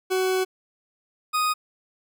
40% pulse tone pair in turn, 374.3 / 1244.5 Hz, F#4 / D#6, +20 / 0 cents, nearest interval octave + major sixth, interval 2080 cents, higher second, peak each -20 dBFS, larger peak neither, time 0.1-0.45 / 1.33-1.54 s, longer first, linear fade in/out 20 ms, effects none

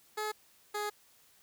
15% pulse tone pair in turn, 426.5 / 417 Hz, G#4 / G#4, +46 / +7 cents, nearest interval unison, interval 39 cents, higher first, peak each -27 dBFS, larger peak neither, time 0.17-0.32 / 0.74-0.9 s, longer second, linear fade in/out 10 ms, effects white hiss -64 dBFS RMS until 1.42 s

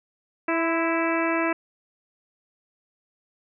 harmonic tone with a mistuned harmonic, 329.6 Hz, E4, in tune, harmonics 1 / 2 / 3 / 4 / 5 / 6 / 7 / 8, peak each -25 / -28 / -30 / -31 / -32 / -33 / -33 / -34 dBFS, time 0.48-1.53 s, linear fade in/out 5 ms, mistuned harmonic 3, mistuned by +28 cents, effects none

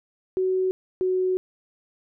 sine tone pair in turn, 373.8 / 370.6 Hz, F#4 / F#4, +18 / +3 cents, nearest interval unison, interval 15 cents, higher first, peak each -20 dBFS, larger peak neither, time 0.37-0.71 / 1.01-1.37 s, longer second, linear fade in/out 0 ms, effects none

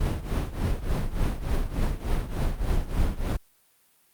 brown noise with tremolo, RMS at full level -22 dBFS, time 0-3.37 s, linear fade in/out 10 ms, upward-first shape triangle, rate 3.4 Hz, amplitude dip 85%, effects white hiss -63 dBFS RMS until 4.13 s + Opus 48 kbps

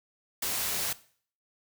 white noise, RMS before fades -31 dBFS, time 0.42-0.93 s, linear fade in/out 5 ms, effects noise-tail reverb RT60 0.5 s tail -18 dB re dry

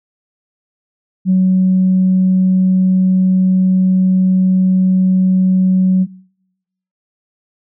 sine tone, 186.3 Hz, F#3, 12 cents sharp, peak -7 dBFS, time 1.25-6.07 s, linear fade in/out 50 ms, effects noise-tail reverb RT60 0.9 s tail -26 dB re dry + tanh soft clip ceiling -4 dBFS

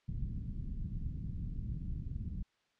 pink low-pass noise, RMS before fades -39 dBFS, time 0.08-2.43 s, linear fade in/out 10 ms, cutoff 190 Hz, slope 24 dB/octave, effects white hiss -75 dBFS RMS until 2.79 s + low-pass 4000 Hz 12 dB/octave

